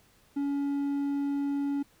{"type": "tone", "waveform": "triangle", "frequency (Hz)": 282.1, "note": "C#4", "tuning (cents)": 30, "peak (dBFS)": -25, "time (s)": [0.36, 1.83], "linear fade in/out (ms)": 10, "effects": ["pink hiss -63 dBFS RMS until 2 s"]}